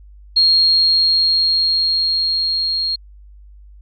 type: tone with level ramp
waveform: sine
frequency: 4255 Hz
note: C8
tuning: 28 cents sharp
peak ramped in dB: -9 to -17 dBFS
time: 0.36-2.96 s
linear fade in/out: 10 ms
effects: added 50 Hz sine -39 dBFS peak until 3.81 s